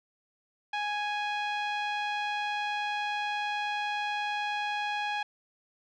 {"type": "tone with low-pass filter", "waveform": "sawtooth", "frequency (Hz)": 830.6, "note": "G#5", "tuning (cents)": 0, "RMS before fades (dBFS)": -32, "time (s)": [0.73, 5.23], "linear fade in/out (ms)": 5, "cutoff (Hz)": 3000, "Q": 1.7, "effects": []}